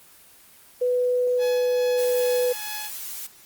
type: tone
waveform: sine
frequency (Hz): 495.8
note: B4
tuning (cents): +7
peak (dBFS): -19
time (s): 0.81-2.53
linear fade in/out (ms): 10
type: tone with tremolo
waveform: 10% pulse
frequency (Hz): 846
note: G#5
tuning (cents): +32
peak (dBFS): -24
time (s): 1.38-2.91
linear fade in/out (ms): 50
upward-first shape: sine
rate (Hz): 2.4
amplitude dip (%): 40
type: noise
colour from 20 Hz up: blue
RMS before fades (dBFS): -34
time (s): 1.98-3.27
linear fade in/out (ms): 10
effects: white hiss -51 dBFS RMS until 3.45 s + Opus 24 kbps